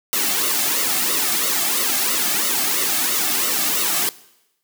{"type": "noise with flanger", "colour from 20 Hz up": "white", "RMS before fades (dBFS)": -20, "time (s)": [0.13, 4.09], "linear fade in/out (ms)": 0, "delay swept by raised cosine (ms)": [1.2, 2.11], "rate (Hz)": 3, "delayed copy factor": -0.75, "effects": ["noise-tail reverb RT60 0.9 s tail -20 dB re dry", "high-pass 200 Hz 12 dB/octave"]}